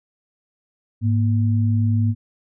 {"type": "tone pair together", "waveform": "sine", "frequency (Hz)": [105.07, 236], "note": ["G#2", "A#3"], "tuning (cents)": [21, 22], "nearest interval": "octave + major second", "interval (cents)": 1401, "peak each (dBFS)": [-16, -23], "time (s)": [1.01, 2.15], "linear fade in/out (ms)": 50, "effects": []}